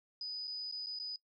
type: tone with dropouts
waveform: sine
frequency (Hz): 4978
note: D#8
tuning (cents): 0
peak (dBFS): -38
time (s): 0.21-1.16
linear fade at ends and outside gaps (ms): 2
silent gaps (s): 0.473-0.477 / 0.714-0.723 / 0.862-0.868 / 0.989-0.998
effects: noise-tail reverb RT60 0.1 s tail -22 dB re dry